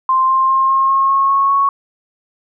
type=tone with pitch steps; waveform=sine; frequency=1047 / 1055.5 / 1064.1 / 1072.7 / 1081.4 / 1090.2 / 1099.1 / 1108 Hz; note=C6 / C6 / C6 / C6 / C#6 / C#6 / C#6 / C#6; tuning=+1 / +15 / +29 / +43 / -43 / -29 / -15 / -1 cents; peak=-10 dBFS; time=0.09-1.69 s; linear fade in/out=2 ms; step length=200 ms; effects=none